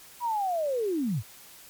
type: linear sweep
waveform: sine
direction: down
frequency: 989 to 87.31 Hz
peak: -25 dBFS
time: 0.2-1.23 s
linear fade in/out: 50 ms
effects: white hiss -50 dBFS RMS until 1.69 s + MP3 96 kbps